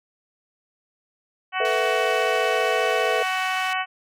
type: harmonic tone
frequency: 374 Hz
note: F#4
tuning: 19 cents sharp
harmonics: 2 / 3 / 4 / 5 / 6 / 7 / 8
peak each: -27 / -29 / -30 / -31 / -32 / -32 / -33 dBFS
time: 1.52-3.86 s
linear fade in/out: 50 ms
type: chord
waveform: sine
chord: A suspended second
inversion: none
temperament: just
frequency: 440 / 495 / 660 Hz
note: A4 / B4 / E5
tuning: 0 / +4 / +2 cents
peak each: -26 dBFS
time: 1.6-3.23 s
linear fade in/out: 5 ms
type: band-pass noise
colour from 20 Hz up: white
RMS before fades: -38 dBFS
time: 1.65-3.73 s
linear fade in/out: 0 ms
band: 1200 to 5100 Hz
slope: 12 dB/octave
effects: none